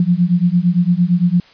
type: beating tone pair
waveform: sine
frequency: 171.7 / 180.5 Hz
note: F3 / F#3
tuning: -29 / -43 cents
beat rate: 8.8 Hz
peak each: -14 dBFS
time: 0-1.4 s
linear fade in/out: 2 ms
effects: white hiss -46 dBFS RMS until 1.53 s + resampled to 11025 Hz